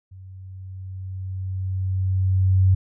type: tone with level ramp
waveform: sine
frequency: 94.2 Hz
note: F#2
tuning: 32 cents sharp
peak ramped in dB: -39 to -12 dBFS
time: 0.11-2.75 s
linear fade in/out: 10 ms
effects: none